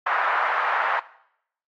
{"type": "band-pass noise", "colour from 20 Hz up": "white", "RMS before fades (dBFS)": -23, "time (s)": [0.06, 1], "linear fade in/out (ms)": 10, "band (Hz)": [740, 1600], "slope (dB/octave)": 24, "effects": ["noise-tail reverb RT60 0.7 s tail -18 dB re dry", "AAC 64 kbps"]}